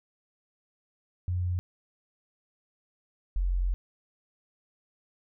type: tone pair in turn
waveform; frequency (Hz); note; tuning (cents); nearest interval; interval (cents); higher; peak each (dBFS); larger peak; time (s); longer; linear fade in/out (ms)
sine; 89.6 / 44.8; F2 / F1; +45 / +45; octave; 1200; first; -26 / -24; second; 1.28-1.59 / 3.36-3.74; second; 0
effects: none